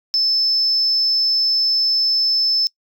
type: tone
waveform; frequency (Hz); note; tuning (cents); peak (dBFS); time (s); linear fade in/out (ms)
sine; 5260; E8; -5; -13; 0.14-2.67; 0
effects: noise-tail reverb RT60 0.1 s tail -26 dB re dry + tanh soft clip ceiling -10 dBFS